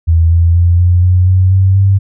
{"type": "tone with pitch steps", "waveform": "sine", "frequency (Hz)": [82.41, 84.43, 86.51, 88.63, 90.81, 93.04, 95.32, 97.66], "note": ["E2", "E2", "F2", "F2", "F#2", "F#2", "G2", "G2"], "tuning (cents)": [0, 42, -16, 26, -32, 10, -48, -6], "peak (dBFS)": -5, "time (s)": [0.07, 1.99], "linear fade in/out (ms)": 20, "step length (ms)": 240, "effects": []}